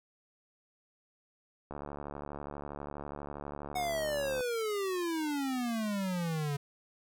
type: click train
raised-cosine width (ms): 1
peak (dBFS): -27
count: 196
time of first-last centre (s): 1.71-4.407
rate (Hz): 72.3
type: exponential sweep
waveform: square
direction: down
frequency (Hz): 740 to 140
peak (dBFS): -32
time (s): 3.75-6.57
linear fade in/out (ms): 10
effects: none